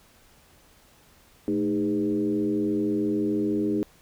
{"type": "tone with frequency modulation", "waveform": "sine", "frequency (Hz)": 311.5, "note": "D#4", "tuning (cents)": 2, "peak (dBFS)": -22, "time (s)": [1.48, 3.83], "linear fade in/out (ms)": 0, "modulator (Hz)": 93.7, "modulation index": 1.1, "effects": ["pink hiss -57 dBFS RMS until 4.01 s"]}